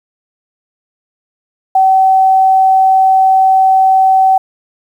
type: tone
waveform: sine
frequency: 763 Hz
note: G5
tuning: 47 cents flat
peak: -5 dBFS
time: 1.75-4.38 s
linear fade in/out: 5 ms
effects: 7-bit